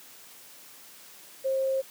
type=tone; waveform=sine; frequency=533 Hz; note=C5; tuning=32 cents sharp; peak=-24 dBFS; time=1.44-1.82 s; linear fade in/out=20 ms; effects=white hiss -50 dBFS RMS until 1.9 s + high-pass 150 Hz 12 dB/octave